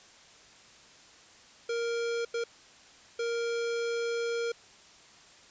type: tone bursts at uneven times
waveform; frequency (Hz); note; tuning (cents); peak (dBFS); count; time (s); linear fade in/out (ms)
square; 467; A#4; +3; -30; 3; 1.69-2.25 / 2.34-2.44 / 3.19-4.52; 5
effects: white hiss -55 dBFS RMS until 5.5 s + resampled to 16000 Hz